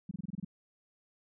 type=tone bursts; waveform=sine; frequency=185 Hz; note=F#3; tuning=in tune; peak=-34 dBFS; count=8; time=0.09-0.448 s; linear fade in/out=5 ms; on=22 ms; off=26 ms; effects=none